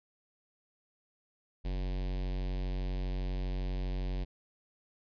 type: tone with notch filter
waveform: square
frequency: 46.25 Hz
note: F#1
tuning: in tune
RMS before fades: -34 dBFS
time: 1.64-4.25 s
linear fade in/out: 20 ms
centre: 1300 Hz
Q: 1
effects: resampled to 11025 Hz